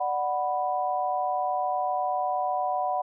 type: chord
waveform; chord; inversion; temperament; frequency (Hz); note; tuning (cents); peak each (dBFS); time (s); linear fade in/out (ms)
sine; B minor; first; just; 592.7 / 740.8 / 987.8; D5 / F#5 / B5; +16 / +2 / 0; -32 / -26 / -31; 0-3.02; 10
effects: none